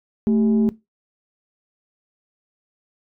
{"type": "tone pair together", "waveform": "sine", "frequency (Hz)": [220, 392], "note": ["A3", "G4"], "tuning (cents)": [0, 0], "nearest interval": "minor seventh", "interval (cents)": 1000, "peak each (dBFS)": [-14, -23], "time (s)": [0.27, 0.69], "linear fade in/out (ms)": 0, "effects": ["noise-tail reverb RT60 0.2 s tail -19 dB re dry", "tanh soft clip ceiling -10 dBFS"]}